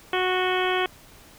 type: harmonic tone with a mistuned harmonic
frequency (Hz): 368.1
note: F#4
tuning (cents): -9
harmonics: 1 / 2 / 3 / 4 / 5 / 6 / 7 / 8 / 9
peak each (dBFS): -25 / -28 / -30 / -31 / -32 / -33 / -33 / -34 / -35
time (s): 0.13-0.86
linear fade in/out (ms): 2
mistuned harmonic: 8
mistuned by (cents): +58
effects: pink hiss -50 dBFS RMS until 1.38 s